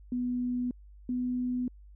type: tone pair in turn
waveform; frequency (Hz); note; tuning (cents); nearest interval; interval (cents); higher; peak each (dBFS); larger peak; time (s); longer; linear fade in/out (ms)
sine; 246.9 / 248.9; B3 / B3; 0 / +14; unison; 14; second; -28; neither; 0.12-0.71 / 1.09-1.68; neither; 2
effects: added 50 Hz sine -49 dBFS peak until 1.95 s